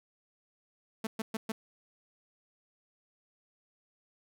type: tone bursts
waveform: sawtooth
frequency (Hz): 221.5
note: A3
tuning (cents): +12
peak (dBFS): -28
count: 4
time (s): 1.04-1.52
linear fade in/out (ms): 5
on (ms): 30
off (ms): 120
effects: none